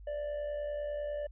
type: tone with amplitude modulation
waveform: triangle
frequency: 587.3 Hz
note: D5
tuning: in tune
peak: -30 dBFS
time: 0.07-1.27 s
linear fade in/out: 5 ms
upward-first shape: sine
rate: 70 Hz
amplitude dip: 45%
effects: added 50 Hz sine -47 dBFS peak until 1.31 s + resampled to 8000 Hz